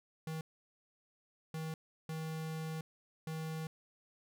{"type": "tone bursts at uneven times", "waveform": "square", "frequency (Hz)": 159.1, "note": "D#3", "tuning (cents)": 39, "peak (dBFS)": -39, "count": 4, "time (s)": [[0.27, 0.41], [1.54, 1.74], [2.09, 2.81], [3.27, 3.67]], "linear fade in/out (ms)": 2, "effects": []}